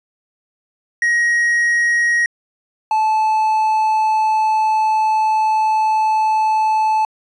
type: tone pair in turn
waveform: triangle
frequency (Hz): 1889 / 870.1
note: A#6 / A5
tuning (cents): +22 / -20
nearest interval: octave + minor second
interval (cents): 1342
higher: first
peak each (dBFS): -11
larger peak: neither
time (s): 1.02-2.26 / 2.91-7.05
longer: second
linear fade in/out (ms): 2
effects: resampled to 24000 Hz